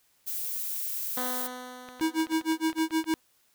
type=noise; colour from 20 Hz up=violet; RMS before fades=-33 dBFS; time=0.26-1.48 s; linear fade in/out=20 ms
type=tone with exponential decay; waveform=10% pulse; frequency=251 Hz; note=B3; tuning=28 cents sharp; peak=-22 dBFS; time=1.17-3.2 s; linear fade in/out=1 ms; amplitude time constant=440 ms
type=clicks; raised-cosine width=0.3 ms; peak=-27 dBFS; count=12; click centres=1.888 / 1.997 / 2.203 / 2.269 / 2.322 / 2.412 / 2.521 / 2.699 / 2.729 / 2.784 / 2.908 / 3.042 s
type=tone with tremolo; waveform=square; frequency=320.3 Hz; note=E4; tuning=50 cents flat; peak=-23 dBFS; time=2.01-3.14 s; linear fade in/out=0 ms; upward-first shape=sine; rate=6.5 Hz; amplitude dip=100%
effects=white hiss -67 dBFS RMS until 3.54 s